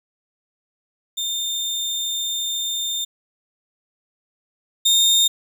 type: tone pair in turn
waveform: 30% pulse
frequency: 3617 / 3655 Hz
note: A7 / A#7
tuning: +47 / -35 cents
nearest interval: unison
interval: 18 cents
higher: second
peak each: -20 / -11 dBFS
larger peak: second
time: 1.17-3.05 / 4.85-5.28 s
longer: first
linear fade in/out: 10 ms
effects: none